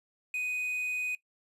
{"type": "tone with quantisation", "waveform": "triangle", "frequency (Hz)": 2493, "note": "D#7", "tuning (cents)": 3, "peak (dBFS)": -29, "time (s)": [0.34, 1.15], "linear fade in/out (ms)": 2, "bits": 9, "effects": ["noise-tail reverb RT60 0.1 s tail -19 dB re dry", "resampled to 32000 Hz"]}